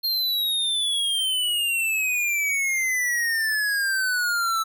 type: exponential sweep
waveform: square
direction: down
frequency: 4242 to 1309 Hz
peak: -22 dBFS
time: 0.03-4.64 s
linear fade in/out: 20 ms
effects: none